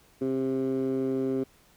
15% pulse tone with band-pass filter, 132.4 Hz, C3, 21 cents sharp, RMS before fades -28 dBFS, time 0.21-1.44 s, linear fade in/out 10 ms, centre 330 Hz, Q 4.5, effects pink hiss -60 dBFS RMS until 1.76 s

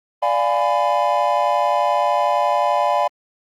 triangle chord, D diminished seventh, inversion none, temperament equal with one note detuned, 587.3 / 698.5 / 830.6 / 1003.9 Hz, D5 / F5 / Ab5 / Cb6, 0 / 0 / 0 / +28 cents, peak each -19 dBFS, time 0.22-3.08 s, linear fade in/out 10 ms, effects Opus 32 kbps

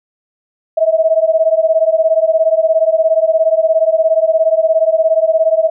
sine beating tone pair, 636 / 653 Hz, D#5 / E5, +38 / -17 cents, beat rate 17 Hz, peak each -12 dBFS, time 0.77-5.7 s, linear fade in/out 10 ms, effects none

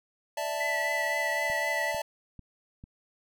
square chord, D suspended second, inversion none, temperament equal, 587.3 / 659.3 / 880 Hz, D5 / E5 / A5, 0 / 0 / 0 cents, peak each -35 dBFS, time 0.37-2.02 s, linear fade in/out 5 ms
sine tone with vibrato, 1974 Hz, B6, 1 cent flat, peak -29 dBFS, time 0.6-1.92 s, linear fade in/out 10 ms, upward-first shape triangle, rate 3.9 Hz, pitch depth 36 cents each way
click train, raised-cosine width 5 ms, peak -33 dBFS, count 4, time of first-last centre 1.5-2.839 s, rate 2.24 Hz
effects none

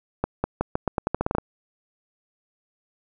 accelerating click train, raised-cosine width 1 ms, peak -8 dBFS, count 13, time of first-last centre 0.24-1.384 s, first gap 200 ms, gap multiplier 0.85, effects none

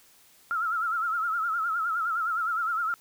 sine tone with vibrato, 1345 Hz, E6, 34 cents sharp, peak -25 dBFS, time 0.51-2.94 s, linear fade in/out 0 ms, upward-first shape sine, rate 9.7 Hz, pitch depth 95 cents each way, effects white hiss -58 dBFS RMS until 3 s

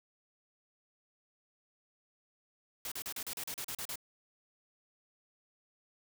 white noise bursts, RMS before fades -40 dBFS, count 11, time 2.85-3.957 s, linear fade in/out 2 ms, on 67 ms, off 37 ms, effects none

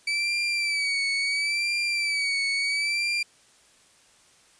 30% pulse tone with vibrato, 2300 Hz, D7, 37 cents flat, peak -21 dBFS, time 0.07-3.23 s, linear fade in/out 5 ms, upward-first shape sine, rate 0.73 Hz, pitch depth 62 cents each way, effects white hiss -58 dBFS RMS until 4.59 s + resampled to 22050 Hz

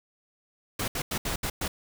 pink noise bursts at uneven times, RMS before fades -30 dBFS, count 6, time 0.79-0.88 / 0.95-1.02 / 1.11-1.18 / 1.25-1.36 / 1.43-1.5 / 1.61-1.68 s, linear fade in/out 5 ms, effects none

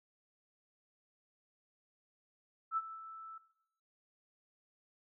sine tone with ADSR envelope, 1318.5 Hz, E6, in tune, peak -29 dBFS, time 2.71-3.38 s, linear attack 60 ms, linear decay 41 ms, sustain -18 dB, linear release 5 ms, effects noise-tail reverb RT60 0.8 s tail -17 dB re dry

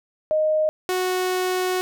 sine / sawtooth tone pair in turn, 620 / 368 Hz, D#5 / F#4, -6 / -9 cents, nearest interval major sixth, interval 903 cents, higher first, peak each -17 / -17 dBFS, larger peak neither, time 0.31-0.69 / 0.89-1.81 s, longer second, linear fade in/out 0 ms, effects none

